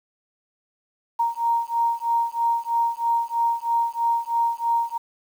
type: beating tone pair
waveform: sine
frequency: 930 / 933.1 Hz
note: A#5 / A#5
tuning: -4 / +1 cents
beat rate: 3.1 Hz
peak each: -23 dBFS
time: 1.19-4.98 s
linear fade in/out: 10 ms
effects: 8-bit